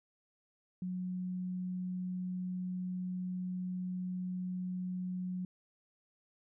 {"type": "tone", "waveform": "sine", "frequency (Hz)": 182.5, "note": "F#3", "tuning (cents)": -24, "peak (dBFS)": -35, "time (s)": [0.82, 5.45], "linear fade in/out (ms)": 2, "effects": []}